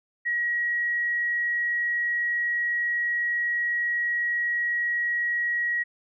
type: tone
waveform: sine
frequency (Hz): 1906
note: A#6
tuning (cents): +38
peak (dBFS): -23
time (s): 0.25-5.84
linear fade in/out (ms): 20
effects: none